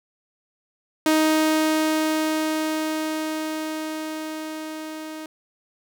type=tone with level ramp; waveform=sawtooth; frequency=312.7 Hz; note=D#4; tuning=9 cents sharp; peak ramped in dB=-12 to -29 dBFS; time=1.06-5.26 s; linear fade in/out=2 ms; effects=none